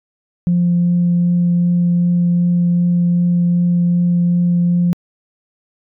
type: tone with vibrato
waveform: sine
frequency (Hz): 174.61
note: F3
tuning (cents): 0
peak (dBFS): -10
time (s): 0.47-4.93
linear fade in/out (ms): 0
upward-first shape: triangle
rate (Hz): 2.6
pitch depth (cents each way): 8
effects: tanh soft clip ceiling -7 dBFS